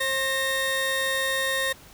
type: tone pair together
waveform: 30% pulse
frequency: 534.1 / 1847 Hz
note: C5 / A#6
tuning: +36 / -16 cents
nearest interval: octave + major sixth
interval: 2148 cents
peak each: -26 / -22 dBFS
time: 0-1.73 s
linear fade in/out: 10 ms
effects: pink hiss -49 dBFS RMS until 1.93 s